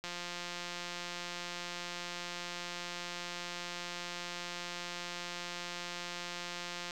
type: click train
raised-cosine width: 0.2 ms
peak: -23 dBFS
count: 1203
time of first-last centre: 0.04-6.909 s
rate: 175 Hz
effects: 9-bit